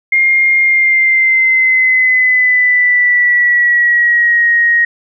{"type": "tone with pitch glide", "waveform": "sine", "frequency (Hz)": [2123, 1880.5], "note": ["C7", "A#6"], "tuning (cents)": [25, 15], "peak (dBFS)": -7, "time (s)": [0.12, 4.85], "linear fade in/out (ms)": 5, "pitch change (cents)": -210, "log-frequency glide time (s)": [0.62, 4.49], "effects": []}